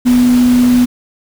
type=tone in noise; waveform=sine; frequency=246.9 Hz; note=B3; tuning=in tune; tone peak=-6 dBFS; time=0.05-0.86 s; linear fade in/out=20 ms; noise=pink; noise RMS=-24 dBFS; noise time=0.05-0.86 s; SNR=+15 dB; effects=none